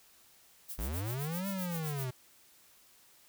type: noise with tremolo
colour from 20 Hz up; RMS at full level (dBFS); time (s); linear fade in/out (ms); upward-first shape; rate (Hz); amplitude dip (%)
violet; -41; 0.68-2.06; 20; sine; 7.7; 85
type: linear two-way sweep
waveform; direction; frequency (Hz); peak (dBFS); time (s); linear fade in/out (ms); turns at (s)
square; up then down; 48 to 200.2 to 123.4; -35; 0.78-2.11; 10; 1.48
effects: white hiss -62 dBFS RMS until 3.28 s